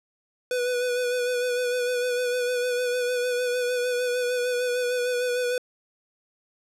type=tone with vibrato; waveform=square; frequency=493.9 Hz; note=B4; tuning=in tune; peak=-24 dBFS; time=0.51-5.58 s; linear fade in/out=2 ms; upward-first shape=sine; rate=6.6 Hz; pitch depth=28 cents each way; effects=low-pass 12000 Hz 12 dB/octave